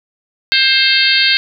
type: harmonic tone with a mistuned harmonic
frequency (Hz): 529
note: C5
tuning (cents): +19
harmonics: 3 / 4 / 5 / 6 / 7 / 8 / 9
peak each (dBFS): -17 / -17 / -17 / -17 / -17 / -17 / -17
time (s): 0.52-1.37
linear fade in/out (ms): 0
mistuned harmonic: 9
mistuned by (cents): -59
effects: none